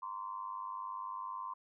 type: tone with amplitude modulation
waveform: sine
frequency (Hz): 1041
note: C6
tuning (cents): -9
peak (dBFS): -35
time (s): 0.02-1.54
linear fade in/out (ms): 10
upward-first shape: sine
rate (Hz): 100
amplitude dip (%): 95
effects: none